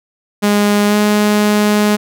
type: tone with pitch glide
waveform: sawtooth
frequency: 206 to 209 Hz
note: G#3 to G#3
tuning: -14 to +11 cents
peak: -6 dBFS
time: 0.42-1.97 s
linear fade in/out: 20 ms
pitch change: +25 cents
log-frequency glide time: 0.87-0.95 s
effects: none